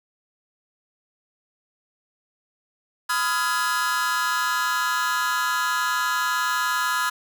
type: chord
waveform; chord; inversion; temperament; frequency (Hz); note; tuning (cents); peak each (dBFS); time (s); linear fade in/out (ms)
45% pulse; F half-diminished seventh; second; just; 1005.8 / 1257.2 / 1396.9 / 1676.3; Cb6 / Eb6 / F6 / Ab6; +31 / +18 / 0 / +16; -27; 3.09-7.1; 10
effects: none